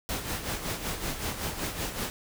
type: noise with tremolo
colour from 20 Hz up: pink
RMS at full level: -31 dBFS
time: 0.09-2.1 s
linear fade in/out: 0 ms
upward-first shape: sine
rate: 5.3 Hz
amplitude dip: 60%
effects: none